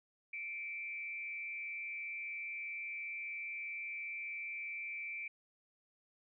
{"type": "tone with frequency modulation", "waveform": "sine", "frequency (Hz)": 2334, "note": "D7", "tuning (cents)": -11, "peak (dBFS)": -40, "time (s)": [0.33, 5.28], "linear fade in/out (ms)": 5, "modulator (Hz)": 165, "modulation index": 0.52, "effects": []}